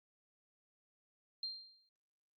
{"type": "tone with exponential decay", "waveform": "sine", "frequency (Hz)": 4182, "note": "C8", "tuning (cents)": -2, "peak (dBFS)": -36, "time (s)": [1.43, 1.89], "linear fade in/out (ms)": 2, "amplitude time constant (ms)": 99, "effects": ["Opus 48 kbps"]}